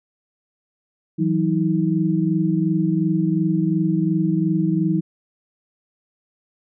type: tone cluster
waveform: sine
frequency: 162 / 184.8 / 318.4 Hz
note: E3 / F#3 / D#4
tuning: -30 / -2 / +40 cents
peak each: -21 dBFS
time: 1.18-5.01 s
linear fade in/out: 20 ms
effects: none